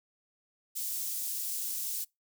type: high-pass noise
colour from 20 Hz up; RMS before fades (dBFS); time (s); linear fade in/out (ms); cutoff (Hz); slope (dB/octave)
white; -35; 0.75-2.05; 20; 6300; 12
effects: noise-tail reverb RT60 0.2 s tail -25 dB re dry